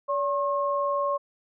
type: tone pair together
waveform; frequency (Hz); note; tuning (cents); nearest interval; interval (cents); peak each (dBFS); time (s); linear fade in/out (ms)
sine; 571.4 / 1078; D5 / C#6; -48 / -49; major seventh; 1099; -26; 0.08-1.18; 20
effects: none